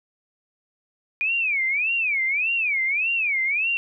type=tone with vibrato; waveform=sine; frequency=2400 Hz; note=D7; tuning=37 cents sharp; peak=-20 dBFS; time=1.21-3.77 s; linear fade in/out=0 ms; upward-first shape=sine; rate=1.7 Hz; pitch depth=250 cents each way; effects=none